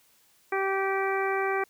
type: harmonic tone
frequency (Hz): 388.1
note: G4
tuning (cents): -17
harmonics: 1 / 2 / 3 / 4 / 5 / 6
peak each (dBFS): -28 / -31 / -33 / -34 / -35 / -36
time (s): 0.52-1.64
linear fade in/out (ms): 5
effects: white hiss -63 dBFS RMS until 1.69 s